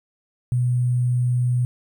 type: tone with sample-and-hold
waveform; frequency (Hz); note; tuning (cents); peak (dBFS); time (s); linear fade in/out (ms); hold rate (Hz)
sine; 123.47; B2; 0; -17; 0.52-1.65; 0; 8820
effects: none